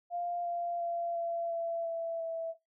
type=tone with pitch steps; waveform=sine; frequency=698.5 / 691.7 / 684.9 / 678.2 / 671.6 / 665 / 658.5 Hz; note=F5 / F5 / F5 / E5 / E5 / E5 / E5; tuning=0 / -17 / -34 / +49 / +32 / +15 / -2 cents; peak=-32 dBFS; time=0.1-2.55 s; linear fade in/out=50 ms; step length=350 ms; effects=noise-tail reverb RT60 0.2 s tail -19 dB re dry